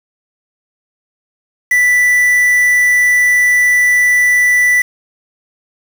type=tone with quantisation; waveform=triangle; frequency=1975.5 Hz; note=B6; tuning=in tune; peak=-6 dBFS; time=1.71-4.82 s; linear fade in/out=5 ms; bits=4; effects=none